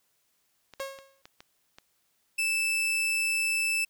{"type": "clicks", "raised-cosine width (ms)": 0.2, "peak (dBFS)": -29, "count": 6, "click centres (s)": [0.737, 0.797, 0.988, 1.255, 1.405, 1.785]}
{"type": "tone with exponential decay", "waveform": "sawtooth", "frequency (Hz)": 544, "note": "C#5", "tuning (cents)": -33, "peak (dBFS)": -27, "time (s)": [0.8, 1.22], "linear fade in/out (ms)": 0, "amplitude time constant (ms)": 90}
{"type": "tone", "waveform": "40% pulse", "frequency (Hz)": 2637, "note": "E7", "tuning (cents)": 0, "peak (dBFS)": -24, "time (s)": [2.38, 3.85], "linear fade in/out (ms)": 10}
{"effects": ["white hiss -72 dBFS RMS until 3.89 s"]}